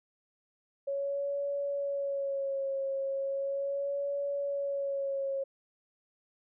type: tone with vibrato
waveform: sine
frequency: 554.4 Hz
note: C#5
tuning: in tune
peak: -30 dBFS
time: 0.87-5.44 s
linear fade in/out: 10 ms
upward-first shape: sine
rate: 0.37 Hz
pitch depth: 34 cents each way
effects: none